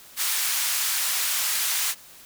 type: band-pass noise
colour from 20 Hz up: white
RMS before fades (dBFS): -25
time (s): 0.16-1.95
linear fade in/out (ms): 50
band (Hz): 1200 to 16000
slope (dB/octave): 12
effects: white hiss -48 dBFS RMS until 2.25 s